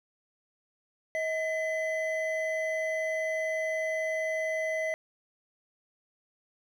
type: tone pair together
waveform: triangle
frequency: 636 / 2019 Hz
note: D#5 / B6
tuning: +38 / +38 cents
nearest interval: octave + minor sixth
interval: 2000 cents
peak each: -28 / -31 dBFS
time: 1.15-4.94 s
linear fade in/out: 0 ms
effects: none